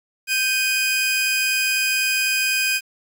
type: tone pair together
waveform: sawtooth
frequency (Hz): 1568 / 2486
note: G6 / D#7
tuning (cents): 0 / -2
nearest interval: minor sixth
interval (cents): 798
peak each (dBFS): -21 / -16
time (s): 0.27-2.81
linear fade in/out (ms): 50
effects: 8-bit